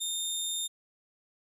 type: tone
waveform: 20% pulse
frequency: 3642 Hz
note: A#7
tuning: 41 cents flat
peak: -25 dBFS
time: 0-0.68 s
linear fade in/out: 20 ms
effects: none